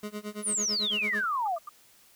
25% pulse tone with tremolo, 209.5 Hz, G#3, 15 cents sharp, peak -29 dBFS, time 0.03-1.24 s, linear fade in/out 2 ms, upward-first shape sine, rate 9 Hz, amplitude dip 95%
sine exponential sweep, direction down, 10548 to 622.3 Hz, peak -26 dBFS, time 0.42-1.59 s, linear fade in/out 50 ms
sine tone bursts, 1199 Hz, D6, 36 cents sharp, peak -36 dBFS, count 6, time 1.13-1.692 s, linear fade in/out 5 ms, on 22 ms, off 86 ms
effects white hiss -59 dBFS RMS until 2.15 s

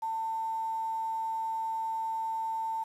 sine tone with quantisation, 895 Hz, A5, 29 cents sharp, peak -30 dBFS, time 0.02-2.84 s, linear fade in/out 10 ms, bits 9, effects resampled to 32000 Hz

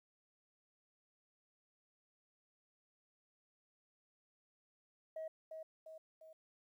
sine tone with echo, 637 Hz, D#5, 41 cents sharp, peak -40 dBFS, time 5.16-5.28 s, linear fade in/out 5 ms, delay 350 ms, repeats 3, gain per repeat -5 dB, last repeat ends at 6.33 s, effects tanh soft clip ceiling -39 dBFS + 13-bit

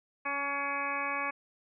harmonic tone with a mistuned harmonic, 281.2 Hz, C#4, 25 cents sharp, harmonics 1 / 2 / 3 / 4 / 5 / 6 / 7 / 8 / 9, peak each -45 / -42 / -40 / -35 / -45 / -38 / -47 / -37 / -40 dBFS, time 0.25-1.31 s, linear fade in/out 10 ms, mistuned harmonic 7, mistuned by +76 cents, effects none

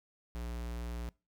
square tone, 59 Hz, A#1, 22 cents sharp, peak -38 dBFS, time 0.35-1.09 s, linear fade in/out 0 ms, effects noise-tail reverb RT60 0.3 s tail -24 dB re dry

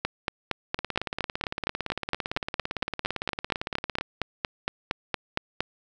two click trains, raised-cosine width 0.3 ms, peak -9 / -13 dBFS, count 25 / 58, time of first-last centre 0.05-5.606 / 0.79-4.01 s, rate 4.32 / 17.7 Hz, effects none

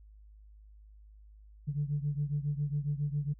sine beating tone pair, 143.4 / 150.7 Hz, D3 / D3, -41 / +45 cents, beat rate 7.3 Hz, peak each -31 / -34 dBFS, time 1.67-3.34 s, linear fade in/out 20 ms, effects tanh soft clip ceiling -23 dBFS + added 52 Hz sine -52 dBFS peak until 3.39 s

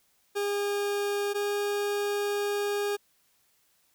40% pulse tone pair in turn, 406.7 / 408.8 Hz, G#4 / G#4, -36 / -27 cents, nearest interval unison, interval 9 cents, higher second, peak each -26 dBFS, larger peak neither, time 0.35-1.34 / 1.34-2.97 s, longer second, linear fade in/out 20 ms, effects white hiss -68 dBFS RMS until 3.94 s

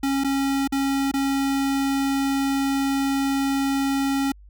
square tone with dropouts, 274 Hz, C#4, 20 cents flat, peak -21 dBFS, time 0.03-4.32 s, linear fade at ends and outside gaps 5 ms, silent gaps 0.238-0.244 / 0.676-0.722 / 1.115-1.138 s, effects added 50 Hz sine -44 dBFS peak until 4.49 s

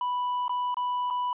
triangle tone with dropouts, 987.8 Hz, B5, in tune, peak -24 dBFS, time 0.01-1.33 s, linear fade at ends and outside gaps 2 ms, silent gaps 0.481-0.494 / 0.744-0.769 / 1.102-1.107 s, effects resampled to 8000 Hz

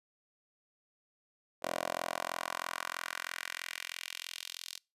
10% pulse tone with high-pass filter sweep, 43.09 Hz, F1, 22 cents flat, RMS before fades -40 dBFS, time 1.62-4.79 s, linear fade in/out 20 ms, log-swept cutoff 540 to 4100 Hz, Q 1.7, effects noise-tail reverb RT60 0.3 s tail -26 dB re dry + resampled to 32000 Hz

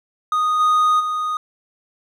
triangle tone with level steps, 1240 Hz, D#6, 6 cents flat, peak -14 / -11 / -18 dBFS, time 0.32-1.37 s, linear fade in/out 2 ms, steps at 0.59 / 0.99 s, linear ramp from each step 20 ms, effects none

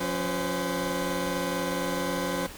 20% pulse tone cluster, 177.8 / 276.5 / 509 Hz, F3 / C#4 / C5, +31 / -4 / -48 cents, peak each -27 dBFS, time 0-2.47 s, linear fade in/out 10 ms, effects pink hiss -43 dBFS RMS until 2.57 s

